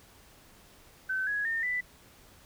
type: tone with pitch steps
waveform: sine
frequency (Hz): 1531 / 1669.6 / 1820.7 / 1985.5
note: G6 / G#6 / A#6 / B6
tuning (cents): -41 / +9 / -41 / +9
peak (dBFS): -28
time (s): 1.09-1.81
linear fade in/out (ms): 10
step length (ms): 180
effects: pink hiss -57 dBFS RMS until 2.45 s